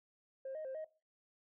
sine tone with pitch steps, 533 / 623 / 528 / 627 Hz, C5 / D#5 / C5 / D#5, +32 / +2 / +16 / +13 cents, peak -39 dBFS, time 0.45-0.846 s, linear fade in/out 5 ms, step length 99 ms, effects noise-tail reverb RT60 0.3 s tail -19 dB re dry + tanh soft clip ceiling -38 dBFS

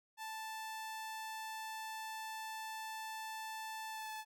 sawtooth tone with pitch glide, 880 to 869.4 Hz, A5 to A5, 0 to -21 cents, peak -39 dBFS, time 0.17-4.25 s, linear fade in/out 50 ms, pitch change -21 cents, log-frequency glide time 3.9-4.1 s, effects none

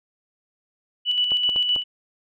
sine tone with tremolo, 2960 Hz, F#7, in tune, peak -17 dBFS, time 1.05-1.84 s, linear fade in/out 50 ms, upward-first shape square, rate 7.8 Hz, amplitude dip 40%
clicks, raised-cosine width 1 ms, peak -21 dBFS, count 4, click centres 1.319 / 1.492 / 1.561 / 1.762 s
effects none

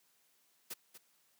white noise with echo, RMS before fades -42 dBFS, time 0.7-0.74 s, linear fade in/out 10 ms, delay 240 ms, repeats 1, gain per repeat -11 dB, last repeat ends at 0.98 s, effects white hiss -72 dBFS RMS until 1.39 s + high-pass 150 Hz 12 dB/octave

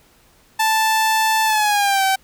sawtooth tone with pitch glide, 880 to 770.5 Hz, A5 to G5, 0 to -30 cents, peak -11 dBFS, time 0.59-2.16 s, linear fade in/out 10 ms, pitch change -230 cents, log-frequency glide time 1.45-2.04 s, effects pink hiss -54 dBFS RMS until 2.23 s

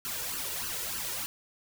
white noise with flanger, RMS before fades -35 dBFS, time 0.05-1.26 s, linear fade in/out 0 ms, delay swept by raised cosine 0.66 to 2.16 ms, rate 3.3 Hz, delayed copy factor +0.75, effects none

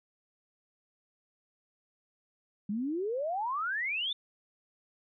sine exponential sweep, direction up, 196 to 3631 Hz, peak -30 dBFS, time 2.69-4.13 s, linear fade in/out 5 ms, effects none

